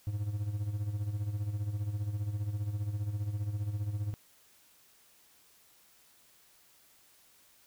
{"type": "tone with tremolo", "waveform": "triangle", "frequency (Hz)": 103.6, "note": "G#2", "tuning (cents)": -4, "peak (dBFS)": -27, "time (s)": [0.07, 4.14], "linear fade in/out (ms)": 0, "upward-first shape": "sine", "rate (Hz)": 15, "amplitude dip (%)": 65, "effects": ["white hiss -63 dBFS RMS until 7.66 s"]}